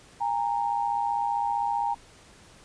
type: tone pair together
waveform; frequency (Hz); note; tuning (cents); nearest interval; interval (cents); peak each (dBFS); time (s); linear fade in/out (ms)
sine; 811.6 / 927; G#5 / A#5; -40 / -10; major second; 230; -27; 0.2-1.95; 20
effects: pink hiss -53 dBFS RMS until 2.64 s + resampled to 22050 Hz